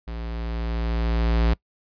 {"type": "tone with level ramp", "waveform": "square", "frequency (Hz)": 57.1, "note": "A#1", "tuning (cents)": -35, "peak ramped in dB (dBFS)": [-31, -17], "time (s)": [0.07, 1.54], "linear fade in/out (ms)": 10, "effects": ["noise-tail reverb RT60 0.1 s tail -23 dB re dry", "resampled to 11025 Hz"]}